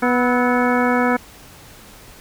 harmonic tone with a mistuned harmonic, 246.2 Hz, B3, 5 cents flat, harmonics 1 / 2 / 3 / 4 / 5 / 6 / 7 / 9, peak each -18 / -21 / -23 / -24 / -25 / -26 / -26 / -28 dBFS, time 0.02-1.17 s, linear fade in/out 10 ms, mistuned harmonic 5, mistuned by +88 cents, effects pink hiss -43 dBFS RMS until 2.2 s

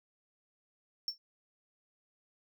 triangle tone with exponential decay, 5430 Hz, F8, 50 cents flat, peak -27 dBFS, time 1.08-1.18 s, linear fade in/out 1 ms, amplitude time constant 20 ms, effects none

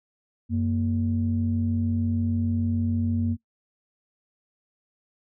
sine tone pair together, 93.36 / 233.1 Hz, F#2 / A#3, +16 / 0 cents, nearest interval octave + major third, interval 1584 cents, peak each -24 dBFS, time 0.49-3.37 s, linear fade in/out 50 ms, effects noise-tail reverb RT60 0.1 s tail -20 dB re dry + tanh soft clip ceiling -14 dBFS

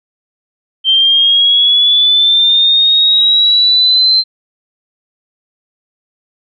sine linear sweep, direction up, 3128 to 4120 Hz, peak -6 dBFS, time 0.84-4.24 s, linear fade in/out 50 ms, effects none

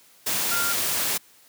sine tone in noise, 1396.9 Hz, F6, in tune, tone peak -26 dBFS, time 0.51-0.73 s, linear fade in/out 10 ms, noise white, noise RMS -25 dBFS, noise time 0.26-1.18 s, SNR -4 dB, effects white hiss -55 dBFS RMS until 1.48 s + high-pass 100 Hz 12 dB/octave

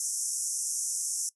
pink band-pass noise, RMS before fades -32 dBFS, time 0-1.29 s, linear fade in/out 2 ms, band 5600 to 11000 Hz, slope 96 dB/octave, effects noise-tail reverb RT60 0.1 s tail -19 dB re dry

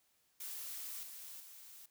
blue noise with level steps, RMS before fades -45 / -50 / -55 dBFS, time 0.4-1.86 s, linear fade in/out 5 ms, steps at 1.03 / 1.4 s, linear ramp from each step 2 ms, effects white hiss -75 dBFS RMS until 1.9 s

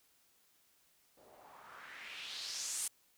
blue noise with low-pass filter sweep, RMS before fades -45 dBFS, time 1.17-2.88 s, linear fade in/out 5 ms, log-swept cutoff 480 to 9700 Hz, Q 2.8, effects white hiss -71 dBFS RMS until 3.17 s

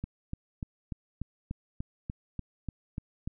click train, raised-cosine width 5 ms, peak -22 dBFS, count 12, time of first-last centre 0.04-3.275 s, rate 3.4 Hz, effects none

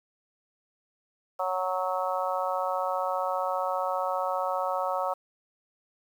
harmonic tone, 185 Hz, F#3, in tune, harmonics 3 / 4 / 5 / 6 / 7, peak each -31 / -32 / -33 / -34 / -34 dBFS, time 1.39-5.14 s, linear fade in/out 10 ms, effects 9-bit

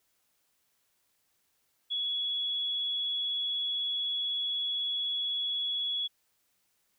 sine tone, 3371 Hz, G#7, 25 cents sharp, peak -29 dBFS, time 1.9-6.08 s, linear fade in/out 20 ms, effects white hiss -74 dBFS RMS until 6.98 s

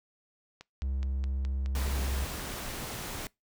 click train, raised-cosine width 0.2 ms, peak -28 dBFS, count 10, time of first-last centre 0.61-2.501 s, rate 4.76 Hz
triangle tone, 66.8 Hz, C2, 36 cents sharp, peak -27 dBFS, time 0.82-2.25 s, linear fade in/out 5 ms
pink noise, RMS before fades -38 dBFS, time 1.75-3.27 s, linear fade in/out 2 ms
effects noise-tail reverb RT60 0.2 s tail -24 dB re dry

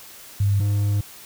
sine / triangle tone pair in turn, 100.5 / 102.2 Hz, G2 / G#2, +44 / -27 cents, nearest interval unison, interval 29 cents, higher second, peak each -16 dBFS, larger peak neither, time 0.4-0.6 / 0.6-1.01 s, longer second, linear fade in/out 5 ms, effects white hiss -43 dBFS RMS until 1.25 s

